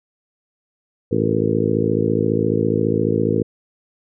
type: harmonic tone with a mistuned harmonic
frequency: 54.6 Hz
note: A1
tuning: 13 cents flat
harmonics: 2 / 3 / 4 / 5 / 6 / 7 / 8 / 9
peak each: -24 / -24 / -24 / -24 / -24 / -24 / -24 / -24 dBFS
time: 1.11-3.43 s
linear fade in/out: 10 ms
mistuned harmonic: 9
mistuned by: -59 cents
effects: none